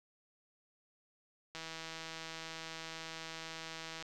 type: click train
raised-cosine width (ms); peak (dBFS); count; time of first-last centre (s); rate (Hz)
0.2; -27; 402; 1.55-4.025; 162
effects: none